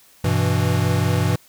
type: chord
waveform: square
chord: E minor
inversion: first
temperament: equal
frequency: 98 / 123.47 / 164.81 Hz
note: G2 / B2 / E3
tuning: 0 / 0 / 0 cents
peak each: -21 / -22 / -23 dBFS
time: 0.24-1.36 s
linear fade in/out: 5 ms
effects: white hiss -52 dBFS RMS until 1.48 s